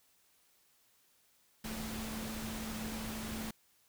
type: tone in noise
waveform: sine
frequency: 220 Hz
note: A3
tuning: in tune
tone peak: -41 dBFS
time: 1.64-3.51 s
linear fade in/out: 5 ms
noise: pink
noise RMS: -43 dBFS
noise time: 1.64-3.51 s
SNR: -1 dB
effects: white hiss -70 dBFS RMS until 3.88 s